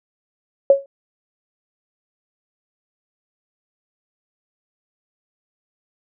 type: tone with exponential decay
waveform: sine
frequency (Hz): 552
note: C#5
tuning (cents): -7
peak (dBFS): -4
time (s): 0.7-0.86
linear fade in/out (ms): 2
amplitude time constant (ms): 33
effects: none